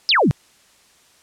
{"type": "exponential sweep", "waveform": "sine", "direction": "down", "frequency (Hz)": [5274, 117.7], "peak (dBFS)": -12, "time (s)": [0.09, 0.31], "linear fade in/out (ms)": 0, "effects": ["white hiss -54 dBFS RMS until 1.22 s", "low-pass 9000 Hz 12 dB/octave"]}